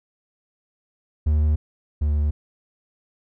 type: tone pair in turn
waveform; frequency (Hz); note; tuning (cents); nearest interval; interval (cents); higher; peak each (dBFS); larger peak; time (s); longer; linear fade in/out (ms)
triangle; 76 / 74.14; D#2 / D2; -40 / +17; unison; 43; first; -14 / -16; first; 1.26-1.56 / 2.01-2.31; neither; 10
effects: none